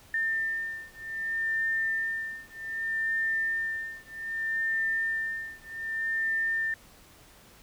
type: beating tone pair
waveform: sine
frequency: 1799 / 1799.64 Hz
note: A6 / A6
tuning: +38 / +39 cents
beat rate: 0.64 Hz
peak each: -31 / -31 dBFS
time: 0.14-6.74 s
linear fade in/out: 2 ms
effects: pink hiss -55 dBFS RMS until 7.62 s